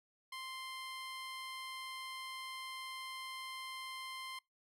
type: tone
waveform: 15% pulse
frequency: 1046.5 Hz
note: C6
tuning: in tune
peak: -37 dBFS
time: 0.32-4.39 s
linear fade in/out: 5 ms
effects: noise-tail reverb RT60 0.2 s tail -25 dB re dry + low-pass 12000 Hz 12 dB/octave